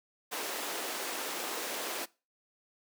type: high-pass noise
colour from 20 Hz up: pink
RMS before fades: -37 dBFS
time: 0.31-2.06 s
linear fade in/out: 20 ms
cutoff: 320 Hz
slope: 24 dB/octave
effects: noise-tail reverb RT60 0.3 s tail -22 dB re dry